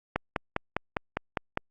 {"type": "click train", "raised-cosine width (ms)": 0.5, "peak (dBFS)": -11, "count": 8, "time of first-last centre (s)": [0.16, 1.574], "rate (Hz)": 4.95, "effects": ["Opus 48 kbps"]}